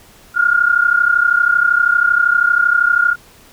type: tone pair together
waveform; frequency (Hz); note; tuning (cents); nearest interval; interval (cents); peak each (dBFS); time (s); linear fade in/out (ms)
sine; 1400 / 1432.7; F6 / F6; +4 / +44; unison; 40; -13; 0.34-3.16; 50
effects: pink hiss -45 dBFS RMS until 3.52 s